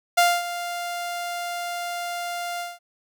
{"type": "tone with ADSR envelope", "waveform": "sawtooth", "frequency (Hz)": 698.5, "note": "F5", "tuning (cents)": 0, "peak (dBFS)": -10, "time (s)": [0.17, 2.79], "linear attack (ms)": 12, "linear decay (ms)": 240, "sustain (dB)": -14, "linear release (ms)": 190, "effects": []}